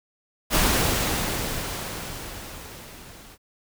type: noise with level ramp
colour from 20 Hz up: pink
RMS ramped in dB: -19 to -47 dBFS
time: 0.5-3.38 s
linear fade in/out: 50 ms
effects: none